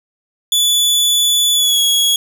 sawtooth tone with pitch glide, 3457 to 3335 Hz, A7 to G#7, -31 to +7 cents, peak -8 dBFS, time 0.52-2.16 s, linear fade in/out 2 ms, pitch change -62 cents, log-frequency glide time 1.54-1.8 s, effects none

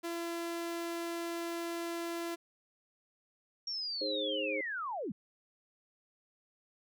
sawtooth tone, 338.6 Hz, E4, 46 cents sharp, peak -32 dBFS, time 0.03-2.36 s, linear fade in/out 20 ms
sine linear sweep, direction down, 5600 to 155.56 Hz, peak -35 dBFS, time 3.67-5.12 s, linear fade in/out 5 ms
sine chord, Ab major, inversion second, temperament equal with one note detuned, 311.1 / 415.3 / 534.2 Hz, Eb4 / Ab4 / C5, 0 / 0 / +36 cents, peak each -40 / -40 / -36 dBFS, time 4.01-4.61 s, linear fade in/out 5 ms
effects none

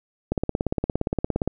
click train, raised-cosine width 2 ms, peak -9 dBFS, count 21, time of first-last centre 0.32-1.476 s, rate 17.3 Hz, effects none

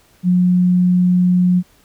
sine tone, 180 Hz, F#3, 47 cents flat, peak -10 dBFS, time 0.23-1.63 s, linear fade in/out 50 ms, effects pink hiss -53 dBFS RMS until 1.84 s

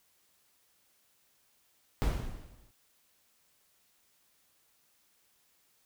brown noise with exponential decay, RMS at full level -25 dBFS, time 2.02-2.71 s, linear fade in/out 0 ms, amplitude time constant 150 ms, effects white hiss -70 dBFS RMS until 5.85 s

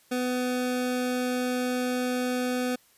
25% pulse tone, 250.2 Hz, B3, 23 cents sharp, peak -22 dBFS, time 0.11-2.76 s, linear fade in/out 10 ms, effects white hiss -61 dBFS RMS until 2.97 s + resampled to 32000 Hz

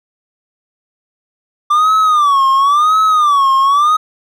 triangle tone with vibrato, 1174.7 Hz, D6, in tune, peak -6 dBFS, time 1.7-3.97 s, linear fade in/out 10 ms, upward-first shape sine, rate 0.95 Hz, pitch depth 160 cents each way, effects none

